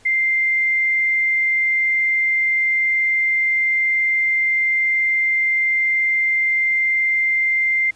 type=tone; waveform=sine; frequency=2093 Hz; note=C7; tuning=in tune; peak=-15 dBFS; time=0.05-7.91 s; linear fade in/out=10 ms; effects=pink hiss -52 dBFS RMS until 7.95 s + resampled to 22050 Hz